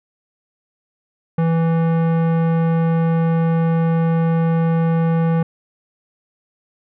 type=tone with tanh clipping; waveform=sine; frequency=164.81 Hz; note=E3; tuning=in tune; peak=-16 dBFS; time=1.38-5.43 s; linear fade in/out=5 ms; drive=17 dB; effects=none